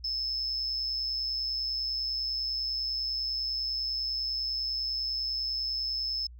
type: tone with amplitude modulation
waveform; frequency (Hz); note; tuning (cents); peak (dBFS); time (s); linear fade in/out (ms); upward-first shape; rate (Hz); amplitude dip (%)
sine; 5230; E8; -15; -26; 0.04-6.27; 5; sine; 130; 55
effects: tanh soft clip ceiling -22 dBFS + added 60 Hz sine -45 dBFS peak until 6.39 s